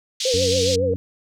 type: band-pass noise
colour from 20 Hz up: white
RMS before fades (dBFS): -25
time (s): 0.2-0.76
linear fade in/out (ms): 5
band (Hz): 3200 to 5800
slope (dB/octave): 24
type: tone with vibrato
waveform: sine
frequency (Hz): 493.9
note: B4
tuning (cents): 0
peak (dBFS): -18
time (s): 0.25-0.94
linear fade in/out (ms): 5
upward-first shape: triangle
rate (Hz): 7.2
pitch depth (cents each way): 140
type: harmonic tone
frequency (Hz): 92.5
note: F#2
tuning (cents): 0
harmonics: 1 / 2 / 3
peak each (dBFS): -25 / -32 / -30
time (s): 0.34-0.96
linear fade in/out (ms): 0
effects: none